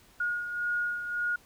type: beating tone pair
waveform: sine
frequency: 1437 / 1438.8 Hz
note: F6 / F#6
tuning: +49 / -49 cents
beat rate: 1.8 Hz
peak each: -29 / -37 dBFS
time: 0.2-1.36 s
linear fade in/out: 5 ms
effects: pink hiss -59 dBFS RMS until 1.45 s